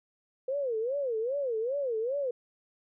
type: tone with vibrato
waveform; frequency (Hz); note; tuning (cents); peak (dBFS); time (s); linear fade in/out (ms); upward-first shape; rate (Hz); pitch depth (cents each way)
sine; 501; B4; +25; -28; 0.48-2.31; 5; sine; 2.5; 240
effects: none